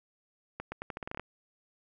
accelerating click train, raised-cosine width 0.5 ms, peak -22 dBFS, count 11, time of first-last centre 0.6-1.196 s, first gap 120 ms, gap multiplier 0.83, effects none

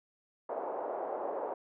pink band-pass noise, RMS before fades -37 dBFS, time 0.49-1.54 s, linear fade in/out 5 ms, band 460 to 850 Hz, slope 24 dB/octave, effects none

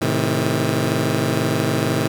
15% pulse chord, A diminished, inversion none, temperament just, 110 / 132 / 158.4 Hz, A2 / C3 / Eb3, 0 / +16 / +31 cents, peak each -16 dBFS, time 0.01-2.08 s, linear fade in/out 10 ms, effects none

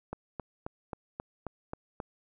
click train, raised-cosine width 1 ms, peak -22 dBFS, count 8, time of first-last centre 0.13-2.002 s, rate 3.74 Hz, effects none

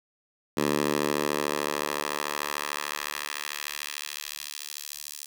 10% pulse tone with high-pass filter sweep, 73.6 Hz, D2, 4 cents sharp, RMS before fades -31 dBFS, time 0.57-5.26 s, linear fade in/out 5 ms, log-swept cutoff 250 to 6100 Hz, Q 0.84, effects none

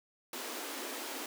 pink high-pass noise, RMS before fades -41 dBFS, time 0.33-1.26 s, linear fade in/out 2 ms, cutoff 240 Hz, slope 96 dB/octave, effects none

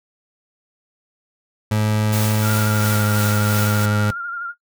30% pulse tone with pitch glide, 107.1 to 104.71 Hz, A2 to G#2, -46 to +15 cents, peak -14 dBFS, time 1.71-4.11 s, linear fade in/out 5 ms, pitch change -39 cents, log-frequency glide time 2.57-3.18 s
white noise with tremolo, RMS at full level -26 dBFS, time 2.12-3.86 s, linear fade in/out 10 ms, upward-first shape sine, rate 2.9 Hz, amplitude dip 40%
sine tone with vibrato, 1398 Hz, F6, 1 cent sharp, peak -24 dBFS, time 2.41-4.54 s, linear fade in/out 50 ms, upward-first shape sine, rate 12 Hz, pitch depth 41 cents each way
effects noise-tail reverb RT60 0.1 s tail -17 dB re dry

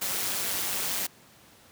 white noise with amplitude modulation, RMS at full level -27 dBFS, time 0.01-1.07 s, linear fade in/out 10 ms, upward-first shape sine, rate 191 Hz, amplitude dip 65%, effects pink hiss -55 dBFS RMS until 1.71 s + high-pass 100 Hz 12 dB/octave

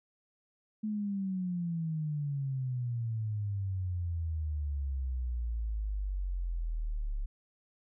sine exponential sweep, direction down, 216.9 to 34.65 Hz, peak -31 dBFS, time 0.83-7.26 s, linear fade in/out 10 ms, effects none

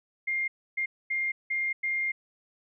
sine tone bursts at uneven times, 2116 Hz, C7, 19 cents sharp, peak -26 dBFS, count 5, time 0.27-0.48 / 0.77-0.86 / 1.1-1.32 / 1.5-1.73 / 1.83-2.12 s, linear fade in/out 10 ms, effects none

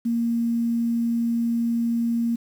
sine tone, 233.1 Hz, A#3, in tune, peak -20 dBFS, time 0.05-2.36 s, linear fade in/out 10 ms, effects 8-bit

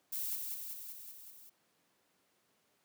violet noise with echo, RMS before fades -38 dBFS, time 0.12-0.36 s, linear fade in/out 10 ms, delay 190 ms, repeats 6, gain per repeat -3 dB, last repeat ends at 1.5 s, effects pink hiss -74 dBFS RMS until 2.84 s + high-pass 200 Hz 12 dB/octave

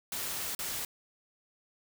white noise with dropouts, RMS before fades -36 dBFS, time 0.12-0.85 s, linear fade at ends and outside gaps 2 ms, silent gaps 0.55-0.59 s, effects none

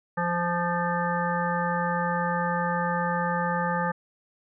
harmonic tone with a mistuned harmonic, 173.7 Hz, F3, 9 cents flat, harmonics 1 / 3 / 5 / 7 / 9 / 10, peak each -29 / -31 / -29 / -31 / -35 / -34 dBFS, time 0.17-3.92 s, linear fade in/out 10 ms, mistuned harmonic 10, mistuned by +38 cents, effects none

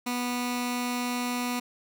15% pulse tone with notch filter, 245.4 Hz, B3, 11 cents flat, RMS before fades -30 dBFS, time 0.06-1.6 s, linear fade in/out 10 ms, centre 560 Hz, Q 0.96, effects none

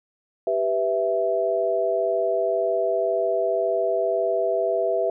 sine chord, E minor, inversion first, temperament equal, 392 / 493.9 / 659.3 Hz, G4 / B4 / E5, 0 / 0 / 0 cents, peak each -26 / -26 / -22 dBFS, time 0.47-5.1 s, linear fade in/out 2 ms, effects none

